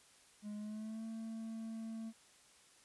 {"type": "tone with pitch glide", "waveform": "triangle", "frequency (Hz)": [208.8, 223.8], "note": ["G#3", "A3"], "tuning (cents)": [10, 30], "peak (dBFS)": -40, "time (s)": [0.42, 2.13], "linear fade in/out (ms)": 50, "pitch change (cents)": 120, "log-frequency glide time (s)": [0.56, 1.04], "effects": ["white hiss -65 dBFS RMS until 2.84 s", "resampled to 24000 Hz"]}